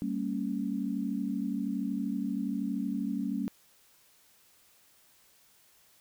sine chord, G diminished, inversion none, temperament equal with one note detuned, 196 / 228.7 / 277.2 Hz, G3 / Bb3 / Db4, 0 / -33 / 0 cents, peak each -34 dBFS, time 0.02-3.48 s, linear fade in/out 0 ms, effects white hiss -63 dBFS RMS until 6 s

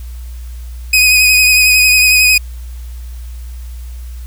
sawtooth tone with vibrato, 2503 Hz, D#7, 10 cents sharp, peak -3 dBFS, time 0.93-2.38 s, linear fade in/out 5 ms, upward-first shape triangle, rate 11 Hz, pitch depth 30 cents each way, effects added 60 Hz sine -24 dBFS peak until 4.26 s + white hiss -44 dBFS RMS until 4.26 s

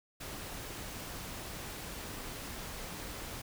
pink noise, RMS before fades -43 dBFS, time 0.2-3.42 s, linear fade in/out 10 ms, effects none

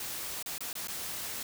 white noise with dropouts, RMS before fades -38 dBFS, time 0-1.43 s, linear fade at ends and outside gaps 2 ms, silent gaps 0.427-0.46 / 0.581-0.606 / 0.73-0.753 / 0.873-0.882 s, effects none

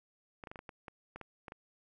clicks, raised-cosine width 0.5 ms, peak -30 dBFS, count 11, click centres 0.438 / 0.472 / 0.515 / 0.558 / 0.591 / 0.692 / 0.882 / 1.16 / 1.213 / 1.482 / 1.521 s, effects none

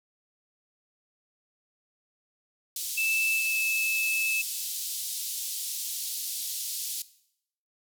white band-pass noise, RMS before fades -34 dBFS, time 2.76-7.02 s, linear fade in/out 2 ms, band 3500 to 15000 Hz, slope 24 dB/octave
sine tone with pitch glide, 2637 to 2614 Hz, E7 to E7, 0 to -15 cents, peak -25 dBFS, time 2.97-4.42 s, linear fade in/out 10 ms, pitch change -15 cents, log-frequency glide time 3.31-3.59 s
effects noise-tail reverb RT60 0.7 s tail -17 dB re dry

